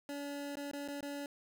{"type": "tone with dropouts", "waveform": "25% pulse", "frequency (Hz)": 285.2, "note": "C#4", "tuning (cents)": 49, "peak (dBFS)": -36, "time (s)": [0.09, 1.26], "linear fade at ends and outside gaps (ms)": 1, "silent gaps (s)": [[0.555, 0.57], [0.714, 0.733], [0.878, 0.885], [1.007, 1.027]], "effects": []}